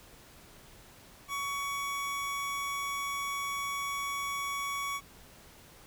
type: tone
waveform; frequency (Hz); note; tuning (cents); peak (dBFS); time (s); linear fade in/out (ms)
25% pulse; 1125; C#6; +25; -29; 1.28-5.01; 50
effects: pink hiss -55 dBFS RMS until 5.86 s